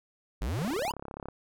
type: exponential sweep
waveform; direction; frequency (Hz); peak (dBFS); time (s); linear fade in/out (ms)
square; up; 44.84 to 1046.5; -30; 0.41-0.92; 10
type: click train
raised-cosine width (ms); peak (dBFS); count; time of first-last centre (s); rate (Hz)
1; -25; 25; 0.59-1.286; 34.5
effects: none